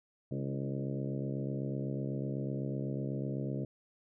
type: harmonic tone with a mistuned harmonic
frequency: 68 Hz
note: C#2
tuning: 33 cents flat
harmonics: 2 / 3 / 4 / 5 / 6 / 7 / 8 / 9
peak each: -36 / -40 / -42 / -44 / -46 / -47 / -48 / -49 dBFS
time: 0.31-3.65 s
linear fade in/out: 5 ms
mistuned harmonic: 4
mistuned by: +43 cents
effects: none